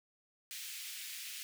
pink high-pass noise, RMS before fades -45 dBFS, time 0.51-1.43 s, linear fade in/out 0 ms, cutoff 2200 Hz, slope 24 dB/octave, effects none

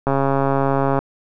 click train, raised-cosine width 1 ms, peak -5 dBFS, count 127, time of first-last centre 0.07-0.99 s, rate 137 Hz, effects none

